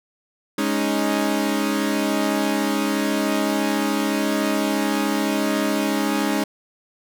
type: chord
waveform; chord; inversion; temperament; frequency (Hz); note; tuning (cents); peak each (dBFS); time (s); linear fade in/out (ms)
sawtooth; Ab suspended fourth; none; equal; 207.7 / 277.2 / 311.1; Ab3 / Db4 / Eb4; 0 / 0 / 0; -20; 0.58-6.44; 5
effects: none